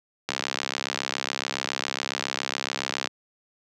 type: click train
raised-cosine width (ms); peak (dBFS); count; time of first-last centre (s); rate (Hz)
0.2; -8; 188; 0.29-3.073; 67.2
effects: high-pass 200 Hz 12 dB/octave